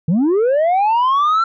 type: linear sweep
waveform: sine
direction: up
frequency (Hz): 146.83 to 1365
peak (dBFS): -9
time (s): 0.08-1.44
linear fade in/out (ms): 5
effects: tanh soft clip ceiling -11 dBFS